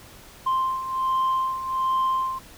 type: beating tone pair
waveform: sine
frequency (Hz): 1046.5 / 1047.8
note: C6 / C6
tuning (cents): 0 / +2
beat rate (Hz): 1.3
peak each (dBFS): -26 / -21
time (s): 0.46-2.39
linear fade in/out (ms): 10
effects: tanh soft clip ceiling -18 dBFS + pink hiss -47 dBFS RMS until 2.57 s

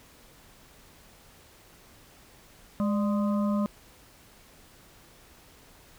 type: harmonic tone with a mistuned harmonic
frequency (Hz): 207.3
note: G#3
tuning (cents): -3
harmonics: 1 / 3 / 5 / 6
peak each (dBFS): -24 / -34 / -38 / -40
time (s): 2.8-3.66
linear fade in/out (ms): 0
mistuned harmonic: 3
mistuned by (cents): -76
effects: pink hiss -55 dBFS RMS until 5.98 s

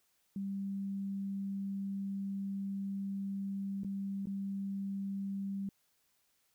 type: tone with dropouts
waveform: sine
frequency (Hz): 196.6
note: G3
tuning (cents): +5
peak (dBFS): -35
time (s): 0.36-5.69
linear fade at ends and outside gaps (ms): 2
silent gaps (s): 3.835-3.846 / 4.257-4.27
effects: white hiss -75 dBFS RMS until 6.54 s

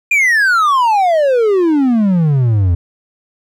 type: exponential sweep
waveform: triangle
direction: down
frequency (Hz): 2447 to 83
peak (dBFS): -7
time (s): 0.11-2.75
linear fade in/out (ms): 5
effects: none

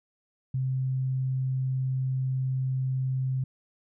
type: tone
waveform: sine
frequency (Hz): 130.81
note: C3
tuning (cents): 0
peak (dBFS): -25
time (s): 0.54-3.44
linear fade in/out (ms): 5
effects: none

